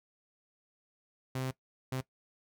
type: tone bursts at uneven times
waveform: sawtooth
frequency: 130.3 Hz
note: C3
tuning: 7 cents flat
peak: -29 dBFS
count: 2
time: 1.35-1.51 / 1.92-2.01 s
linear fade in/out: 5 ms
effects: noise-tail reverb RT60 0.1 s tail -18 dB re dry